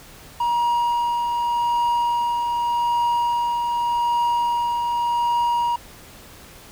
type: tone with tremolo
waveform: triangle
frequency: 951 Hz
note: A#5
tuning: 34 cents sharp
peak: -15 dBFS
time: 0.4-5.76 s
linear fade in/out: 5 ms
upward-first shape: triangle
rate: 0.85 Hz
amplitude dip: 35%
effects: pink hiss -44 dBFS RMS until 6.71 s